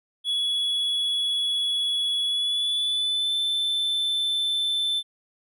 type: tone with pitch glide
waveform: triangle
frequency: 3379 to 3533 Hz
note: G#7 to A7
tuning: +29 to +6 cents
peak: -21 dBFS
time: 0.24-5.03 s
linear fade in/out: 50 ms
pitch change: +77 cents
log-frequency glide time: 2.24-3.34 s
effects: none